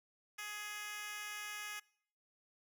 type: tone with high-pass filter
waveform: 10% pulse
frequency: 418.1 Hz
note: G#4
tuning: 12 cents sharp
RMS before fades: -45 dBFS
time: 0.38-1.8 s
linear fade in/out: 10 ms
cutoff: 1700 Hz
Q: 0.84
effects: noise-tail reverb RT60 0.6 s tail -24 dB re dry